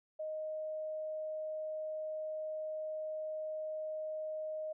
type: tone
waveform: sine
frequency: 622.3 Hz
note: D#5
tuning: in tune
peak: -37 dBFS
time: 0.19-4.73 s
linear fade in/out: 10 ms
effects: none